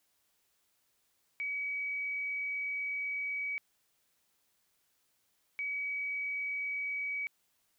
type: tone bursts at uneven times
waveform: sine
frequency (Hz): 2272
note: C#7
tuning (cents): +42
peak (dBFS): -33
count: 2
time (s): 1.4-3.58 / 5.59-7.27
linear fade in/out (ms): 0
effects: white hiss -75 dBFS RMS until 7.78 s